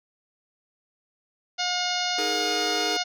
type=harmonic tone; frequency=718 Hz; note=F5; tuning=48 cents sharp; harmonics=1 / 2 / 3 / 4 / 5 / 6 / 7 / 8 / 9; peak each=-30 / -33 / -34 / -33 / -33 / -32 / -32 / -37 / -39 dBFS; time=1.58-3.04 s; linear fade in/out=20 ms
type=chord; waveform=45% pulse; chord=D# suspended fourth; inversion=none; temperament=equal; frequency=311.1 / 415.3 / 466.2 Hz; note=D#4 / G#4 / A#4; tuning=0 / 0 / 0 cents; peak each=-34 / -32 / -34 dBFS; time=2.18-2.97 s; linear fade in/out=5 ms
effects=none